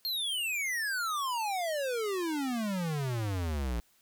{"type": "exponential sweep", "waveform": "square", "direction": "down", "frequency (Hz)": [4314, 56.1], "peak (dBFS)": -31, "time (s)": [0.05, 3.8], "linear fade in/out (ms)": 0, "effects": ["white hiss -67 dBFS RMS until 4.01 s"]}